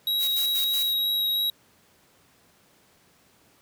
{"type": "tone with vibrato", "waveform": "square", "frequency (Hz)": 3836, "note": "A#7", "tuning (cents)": 49, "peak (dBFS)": -23, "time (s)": [0.07, 1.5], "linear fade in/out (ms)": 2, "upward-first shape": "sine", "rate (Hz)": 3.1, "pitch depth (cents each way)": 8}
{"type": "noise with tremolo", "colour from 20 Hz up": "blue", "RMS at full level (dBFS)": -32, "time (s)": [0.18, 0.94], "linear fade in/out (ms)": 50, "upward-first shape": "square", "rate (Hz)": 5.4, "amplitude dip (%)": 65}
{"effects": ["pink hiss -60 dBFS RMS until 3.61 s", "high-pass 100 Hz 12 dB/octave"]}